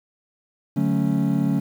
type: chord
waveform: triangle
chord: D major seventh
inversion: none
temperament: equal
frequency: 146.83 / 185 / 220 / 277.2 Hz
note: D3 / F#3 / A3 / C#4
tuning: 0 / 0 / 0 / 0 cents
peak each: -22 dBFS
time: 0.76-1.6 s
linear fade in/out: 10 ms
effects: 8-bit